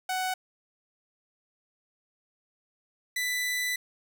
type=tone pair in turn; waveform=sawtooth; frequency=745 / 1988.9 Hz; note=F#5 / B6; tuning=+12 / +12 cents; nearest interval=octave + perfect fourth; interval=1700 cents; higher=second; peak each=-24 dBFS; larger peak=neither; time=0.09-0.34 / 3.16-3.76 s; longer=second; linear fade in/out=5 ms; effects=none